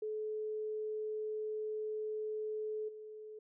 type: tone with level steps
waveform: sine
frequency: 430 Hz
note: A4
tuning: 40 cents flat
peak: -36 / -46 dBFS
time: 0.02-3.39 s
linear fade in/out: 5 ms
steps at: 2.88 s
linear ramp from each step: 10 ms
effects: none